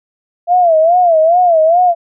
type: tone with vibrato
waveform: sine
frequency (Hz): 676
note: E5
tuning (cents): +43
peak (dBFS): -6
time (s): 0.47-1.95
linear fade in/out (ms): 50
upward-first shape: sine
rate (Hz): 2.4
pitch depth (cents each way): 130
effects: none